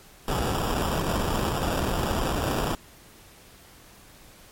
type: noise with sample-and-hold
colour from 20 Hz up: pink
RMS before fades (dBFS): -26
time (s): 0.28-2.75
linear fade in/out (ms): 2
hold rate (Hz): 2100
effects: pink hiss -51 dBFS RMS until 4.51 s + MP3 64 kbps